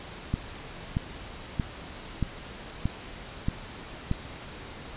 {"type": "click train", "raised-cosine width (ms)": 5, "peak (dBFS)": -13, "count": 7, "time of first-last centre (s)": [0.34, 4.114], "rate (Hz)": 1.59, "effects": ["pink hiss -42 dBFS RMS until 4.96 s", "resampled to 8000 Hz"]}